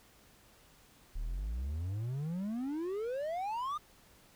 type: exponential sweep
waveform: triangle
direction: up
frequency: 34.34 to 1244.5 Hz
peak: -32 dBFS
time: 1.15-3.78 s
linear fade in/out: 10 ms
effects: pink hiss -62 dBFS RMS until 4.35 s